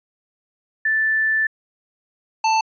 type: tone pair in turn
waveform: sine / square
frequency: 1760 / 884.1 Hz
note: A6 / A5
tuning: 0 / +8 cents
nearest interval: octave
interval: 1192 cents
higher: first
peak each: -16 dBFS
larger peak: neither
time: 0.85-1.47 / 2.44-2.61 s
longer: first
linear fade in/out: 5 ms
effects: resampled to 16000 Hz